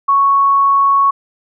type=tone; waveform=sine; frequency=1108.7 Hz; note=C#6; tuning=in tune; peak=-8 dBFS; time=0.08-1.11 s; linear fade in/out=10 ms; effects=none